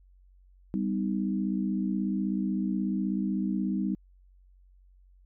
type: chord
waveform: sine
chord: G augmented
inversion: none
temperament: equal with one note detuned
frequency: 196 / 252.3 / 311.1 Hz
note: G3 / B3 / D#4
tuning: 0 / +37 / 0 cents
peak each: -28 / -33 / -33 dBFS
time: 0.74-3.95 s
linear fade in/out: 0 ms
effects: added 46 Hz sine -55 dBFS peak until 5.25 s